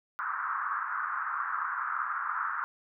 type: band-pass noise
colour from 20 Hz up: pink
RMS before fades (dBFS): -33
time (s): 0.19-2.64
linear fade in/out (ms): 0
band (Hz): 1100 to 1500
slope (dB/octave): 48
effects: none